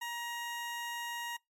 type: tone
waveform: 20% pulse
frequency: 946 Hz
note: A#5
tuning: 25 cents sharp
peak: -32 dBFS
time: 0.01-1.37 s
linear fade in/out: 10 ms
effects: noise-tail reverb RT60 0.2 s tail -25 dB re dry + MP3 64 kbps